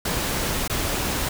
pink noise with dropouts, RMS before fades -25 dBFS, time 0.05-1.29 s, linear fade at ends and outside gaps 5 ms, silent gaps 0.678-0.697 s, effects none

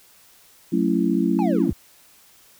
sine chord, F# minor seventh, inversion none, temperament just, 185 / 222 / 277.5 / 333 Hz, F#3 / A3 / C#4 / E4, 0 / +16 / +2 / +18 cents, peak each -23 dBFS, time 0.72-1.71 s, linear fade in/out 10 ms
triangle linear sweep, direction down, 881 to 45.39 Hz, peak -23 dBFS, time 1.39-1.73 s, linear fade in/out 0 ms
effects white hiss -53 dBFS RMS until 2.59 s

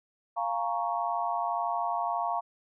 sine chord, Bb minor seventh, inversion second, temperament equal, 698.5 / 830.6 / 932.3 / 1108.7 Hz, F5 / Ab5 / Bb5 / Db6, 0 / 0 / 0 / 0 cents, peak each -31 / -37 / -32 / -34 dBFS, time 0.36-2.41 s, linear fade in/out 20 ms, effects none

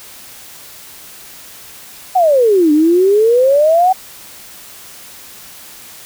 sine exponential two-way sweep, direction down then up, 767 to 293.7 to 767 Hz, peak -7 dBFS, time 2.15-3.93 s, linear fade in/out 10 ms, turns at 2.72 s, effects white hiss -36 dBFS RMS until 6.05 s

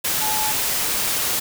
sine tone in noise, 860 Hz, A5, 40 cents flat, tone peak -25 dBFS, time 0.21-0.52 s, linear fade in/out 10 ms, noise white, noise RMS -22 dBFS, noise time 0.04-1.4 s, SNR -6 dB, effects none

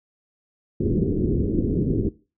white low-pass noise, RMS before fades -22 dBFS, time 0.8-2.09 s, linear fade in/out 5 ms, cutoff 400 Hz, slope 48 dB/octave, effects noise-tail reverb RT60 0.3 s tail -18 dB re dry

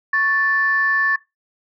sine tone pair together, 1108 / 1760 Hz, C#6 / A6, -1 / 0 cents, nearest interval minor sixth, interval 801 cents, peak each -22 / -15 dBFS, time 0.13-1.16 s, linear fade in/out 5 ms, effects noise-tail reverb RT60 0.2 s tail -20 dB re dry + tanh soft clip ceiling -8 dBFS

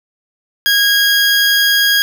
20% pulse tone, 1638 Hz, G#6, 24 cents flat, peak -5 dBFS, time 0.66-2.02 s, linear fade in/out 0 ms, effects none

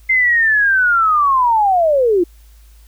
sine linear sweep, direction down, 2093 to 329.6 Hz, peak -10 dBFS, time 0.09-2.24 s, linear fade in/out 10 ms, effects added 54 Hz sine -41 dBFS peak until 2.87 s + white hiss -54 dBFS RMS until 2.87 s

